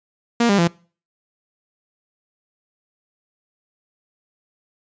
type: tone with pitch steps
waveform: sawtooth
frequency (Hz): 235.5 / 200.3 / 170.42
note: A#3 / G3 / F3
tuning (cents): +18 / +38 / -42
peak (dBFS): -10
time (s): 0.4-0.676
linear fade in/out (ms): 5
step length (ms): 92
effects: noise-tail reverb RT60 0.4 s tail -24 dB re dry + resampled to 16000 Hz